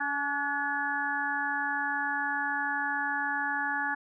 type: harmonic tone with a mistuned harmonic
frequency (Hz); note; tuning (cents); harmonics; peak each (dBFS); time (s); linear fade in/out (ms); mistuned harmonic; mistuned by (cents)
284.4; C#4; +45; 1 / 3 / 4 / 5 / 6; -41 / -33 / -40 / -34 / -31; 0-3.95; 10; 5; +44
effects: none